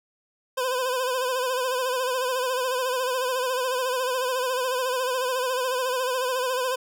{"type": "tone with vibrato", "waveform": "25% pulse", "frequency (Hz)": 509, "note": "C5", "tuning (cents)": -48, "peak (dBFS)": -20, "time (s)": [0.57, 6.76], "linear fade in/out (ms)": 10, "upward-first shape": "sine", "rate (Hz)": 14, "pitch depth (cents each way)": 61, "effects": []}